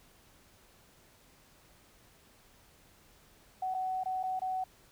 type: tone with dropouts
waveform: sine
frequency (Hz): 749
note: F#5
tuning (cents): +21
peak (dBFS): -31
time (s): 3.62-4.64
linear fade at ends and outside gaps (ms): 5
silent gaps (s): 3.742-3.746 / 4.036-4.057 / 4.23-4.236 / 4.394-4.417
effects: pink hiss -62 dBFS RMS until 4.91 s